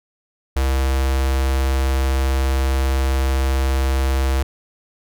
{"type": "tone with notch filter", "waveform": "square", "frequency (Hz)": 66.4, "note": "C2", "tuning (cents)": 26, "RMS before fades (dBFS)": -18, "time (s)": [0.56, 4.43], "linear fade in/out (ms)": 5, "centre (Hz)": 170, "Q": 0.9, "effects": []}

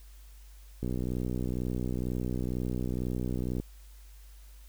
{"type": "click train", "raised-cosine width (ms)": 3, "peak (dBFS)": -20, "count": 173, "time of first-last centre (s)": [0.83, 3.6], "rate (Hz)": 62.1, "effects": ["added 50 Hz sine -48 dBFS peak until 4.68 s", "white hiss -61 dBFS RMS until 4.68 s"]}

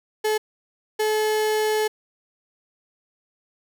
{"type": "tone bursts at uneven times", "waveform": "35% pulse", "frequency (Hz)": 430.1, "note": "A4", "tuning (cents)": -39, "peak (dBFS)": -18, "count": 2, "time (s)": [[0.24, 0.38], [0.99, 1.88]], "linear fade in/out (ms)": 10, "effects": []}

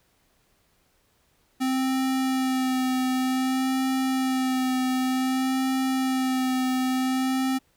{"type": "tone with vibrato", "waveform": "square", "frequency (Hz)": 260, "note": "C4", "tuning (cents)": -11, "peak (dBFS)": -23, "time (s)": [1.6, 7.59], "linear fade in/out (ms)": 20, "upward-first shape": "sine", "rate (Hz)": 0.54, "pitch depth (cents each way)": 19, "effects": ["pink hiss -66 dBFS RMS until 7.76 s"]}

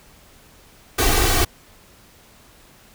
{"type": "noise with comb filter", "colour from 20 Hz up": "pink", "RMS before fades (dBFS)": -17, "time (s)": [0.98, 1.45], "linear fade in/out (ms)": 10, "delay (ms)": 2.6, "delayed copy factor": 0.95, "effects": ["pink hiss -50 dBFS RMS until 2.94 s"]}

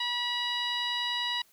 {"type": "tone with low-pass filter", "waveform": "15% pulse", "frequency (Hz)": 970, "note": "B5", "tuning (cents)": -31, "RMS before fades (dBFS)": -31, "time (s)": [0, 1.42], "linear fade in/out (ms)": 5, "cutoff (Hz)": 4100, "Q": 3.1, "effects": ["white hiss -63 dBFS RMS until 1.52 s"]}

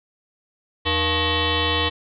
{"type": "tone with frequency modulation", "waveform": "sine", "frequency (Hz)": 1483, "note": "F#6", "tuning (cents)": 4, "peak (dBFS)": -18, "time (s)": [0.85, 1.9], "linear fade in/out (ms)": 20, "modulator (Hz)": 392, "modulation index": 5.6, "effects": []}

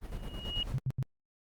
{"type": "noise with tremolo", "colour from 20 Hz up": "brown", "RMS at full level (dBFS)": -37, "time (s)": [0.01, 0.8], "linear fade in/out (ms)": 50, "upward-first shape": "square", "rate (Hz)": 9.1, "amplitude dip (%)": 55}
{"type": "tone with exponential growth", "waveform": "sine", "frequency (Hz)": 2885, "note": "F#7", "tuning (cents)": -44, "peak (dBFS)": -29, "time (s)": [0.07, 0.63], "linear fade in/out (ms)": 2, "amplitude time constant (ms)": 120}
{"type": "tone bursts", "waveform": "sine", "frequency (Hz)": 130.81, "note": "C3", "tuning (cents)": 0, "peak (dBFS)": -28, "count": 3, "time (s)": [0.74, 1.027], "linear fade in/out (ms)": 0, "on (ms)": 43, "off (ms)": 79}
{"effects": ["Opus 32 kbps"]}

